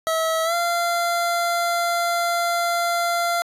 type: tone with pitch glide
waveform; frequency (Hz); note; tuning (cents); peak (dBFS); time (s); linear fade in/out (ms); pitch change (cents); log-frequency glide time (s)
25% pulse; 647 to 689.4; E5 to F5; -32 to -23; -16; 0.07-3.42; 0; +109; 0.44-0.54
effects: resampled to 32000 Hz